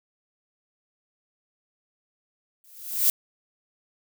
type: noise with exponential growth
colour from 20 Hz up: violet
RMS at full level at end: -17 dBFS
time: 2.64-3.1 s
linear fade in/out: 2 ms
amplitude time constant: 100 ms
effects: none